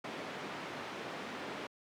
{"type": "band-pass noise", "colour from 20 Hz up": "pink", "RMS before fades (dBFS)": -43, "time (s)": [0.04, 1.67], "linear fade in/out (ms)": 5, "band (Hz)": [220, 2900], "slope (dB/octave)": 12, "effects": ["high-pass 100 Hz 12 dB/octave"]}